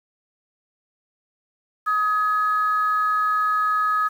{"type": "tone pair together", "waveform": "sine", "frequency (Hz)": [1262, 1684.6], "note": ["D#6", "G#6"], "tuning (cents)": [24, 24], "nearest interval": "perfect fourth", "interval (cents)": 500, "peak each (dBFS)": [-18, -26], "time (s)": [1.86, 4.09], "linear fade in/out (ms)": 20, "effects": ["tanh soft clip ceiling -11 dBFS", "8-bit"]}